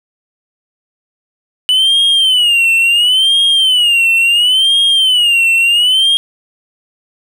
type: tone with vibrato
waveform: triangle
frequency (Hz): 2960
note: F#7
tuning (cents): 0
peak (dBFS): -6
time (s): 1.69-6.17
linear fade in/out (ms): 0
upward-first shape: sine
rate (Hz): 0.72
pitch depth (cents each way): 160
effects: none